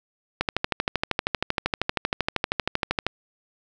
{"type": "click train", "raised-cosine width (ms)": 0.3, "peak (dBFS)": -6, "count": 35, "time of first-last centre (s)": [0.41, 3.066], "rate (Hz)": 12.8, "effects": []}